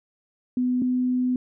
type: tone pair in turn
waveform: sine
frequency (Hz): 250.1 / 251.5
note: B3 / B3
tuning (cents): +22 / +32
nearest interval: unison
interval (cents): 10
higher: second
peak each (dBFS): -20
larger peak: neither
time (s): 0.57-0.82 / 0.82-1.36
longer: second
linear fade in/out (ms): 2
effects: none